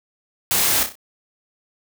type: noise with echo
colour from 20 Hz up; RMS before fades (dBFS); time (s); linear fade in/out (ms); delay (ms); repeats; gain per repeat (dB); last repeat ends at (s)
white; -19; 0.51-0.83; 0; 31; 4; -7; 0.954
effects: none